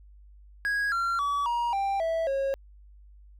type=tone with pitch steps; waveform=triangle; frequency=1652 / 1373.2 / 1141.5 / 948.8 / 788.7 / 655.6 / 545 Hz; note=G#6 / F6 / D6 / A#5 / G5 / E5 / C#5; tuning=-10 / -30 / -50 / +30 / +10 / -10 / -29 cents; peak=-23 dBFS; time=0.65-2.54 s; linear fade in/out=0 ms; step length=270 ms; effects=added 50 Hz sine -49 dBFS peak until 3.39 s